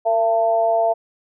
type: tone with amplitude modulation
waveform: sine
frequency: 676 Hz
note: E5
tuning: 43 cents sharp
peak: -11 dBFS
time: 0.05-0.94 s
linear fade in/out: 20 ms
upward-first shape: sine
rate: 219 Hz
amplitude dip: 75%
effects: none